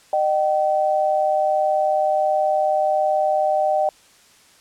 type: tone pair together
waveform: sine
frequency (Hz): 610 / 768.6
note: D#5 / G5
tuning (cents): -34 / -34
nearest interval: major third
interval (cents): 400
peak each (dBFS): -19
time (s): 0.13-3.89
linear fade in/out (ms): 2
effects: white hiss -52 dBFS RMS until 4.6 s + low-pass 9000 Hz 12 dB/octave